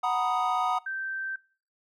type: chord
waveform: triangle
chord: B major seventh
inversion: second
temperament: equal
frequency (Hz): 740 / 932.3 / 987.8 / 1244.5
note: F#5 / A#5 / B5 / D#6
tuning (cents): 0 / 0 / 0 / 0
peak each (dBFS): -26 / -30 / -31 / -27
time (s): 0.03-0.79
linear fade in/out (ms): 10
type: tone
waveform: sine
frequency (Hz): 1559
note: G6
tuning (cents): -10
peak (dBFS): -30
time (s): 0.86-1.36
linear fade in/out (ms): 5
effects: noise-tail reverb RT60 0.4 s tail -22 dB re dry